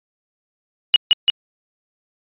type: tone with echo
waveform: sine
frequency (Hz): 2899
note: F#7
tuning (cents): -36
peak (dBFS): -6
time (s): 0.94-0.96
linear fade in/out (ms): 0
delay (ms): 170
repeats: 2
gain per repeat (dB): -2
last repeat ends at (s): 1.3
effects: resampled to 8000 Hz